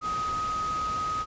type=tone in noise; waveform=sine; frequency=1257 Hz; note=D#6; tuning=17 cents sharp; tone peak=-27 dBFS; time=0.01-1.26 s; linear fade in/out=50 ms; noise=pink; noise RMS=-39 dBFS; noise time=0.01-1.26 s; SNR=+9 dB; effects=resampled to 16000 Hz